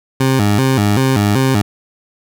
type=tone with vibrato; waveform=20% pulse; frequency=116.8 Hz; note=A#2; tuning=4 cents sharp; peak=-6 dBFS; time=0.2-1.62 s; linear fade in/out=5 ms; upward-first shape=square; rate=2.6 Hz; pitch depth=220 cents each way; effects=none

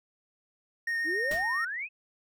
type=tone with vibrato; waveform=triangle; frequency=1845 Hz; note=A#6; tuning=18 cents flat; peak=-26 dBFS; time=0.87-1.65 s; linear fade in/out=5 ms; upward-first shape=sine; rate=7.2 Hz; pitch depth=11 cents each way
type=exponential sweep; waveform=sine; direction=up; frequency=293.7 to 2634 Hz; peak=-32 dBFS; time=1.04-1.89 s; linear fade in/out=50 ms
type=noise with exponential decay; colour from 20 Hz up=pink; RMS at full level=-34 dBFS; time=1.31-1.53 s; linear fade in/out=2 ms; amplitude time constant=46 ms
effects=none

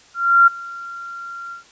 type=tone with ADSR envelope; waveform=sine; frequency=1380 Hz; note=F6; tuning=21 cents flat; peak=-6 dBFS; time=0.14-1.64 s; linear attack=330 ms; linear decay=14 ms; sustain=-23 dB; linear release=120 ms; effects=white hiss -49 dBFS RMS until 1.71 s + resampled to 16000 Hz

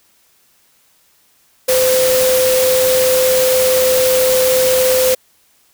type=tone in noise; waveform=sine; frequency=513 Hz; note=C5; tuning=34 cents flat; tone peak=-11 dBFS; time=1.68-5.15 s; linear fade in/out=10 ms; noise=white; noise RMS=-18 dBFS; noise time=1.68-5.15 s; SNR=+4 dB; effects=white hiss -55 dBFS RMS until 5.73 s

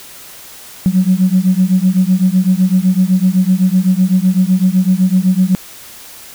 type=beating tone pair; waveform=sine; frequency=181.8 / 189.7 Hz; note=F#3 / F#3; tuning=-30 / +43 cents; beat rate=7.9 Hz; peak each=-11 dBFS; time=0.86-5.55 s; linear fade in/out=0 ms; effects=tanh soft clip ceiling -1 dBFS + white hiss -35 dBFS RMS until 6.34 s

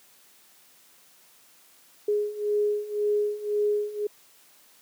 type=beating tone pair; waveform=sine; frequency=415.3 / 417.2 Hz; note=G#4 / G#4; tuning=0 / +8 cents; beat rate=1.9 Hz; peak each=-28 / -25 dBFS; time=2.08-4.07 s; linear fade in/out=5 ms; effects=white hiss -57 dBFS RMS until 4.81 s + high-pass 150 Hz 12 dB/octave

